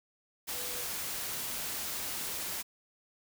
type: tone in noise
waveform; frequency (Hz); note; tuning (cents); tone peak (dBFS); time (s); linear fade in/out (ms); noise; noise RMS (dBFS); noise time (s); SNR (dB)
sine; 493.9; B4; 0; -48; 0.52-0.85; 20; white; -37; 0.47-2.63; -14
effects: none